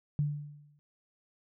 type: tone with exponential decay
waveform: sine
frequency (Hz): 146.83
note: D3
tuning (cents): 0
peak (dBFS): -24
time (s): 0.19-0.79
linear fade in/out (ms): 0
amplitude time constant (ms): 130
effects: none